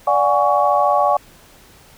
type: tone cluster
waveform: sine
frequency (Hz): 585 / 730 / 824 / 1122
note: D5 / F#5 / G#5 / C#6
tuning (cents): -7 / -24 / -14 / +21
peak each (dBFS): -18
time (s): 0.07-1.17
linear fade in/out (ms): 5
effects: pink hiss -47 dBFS RMS until 1.97 s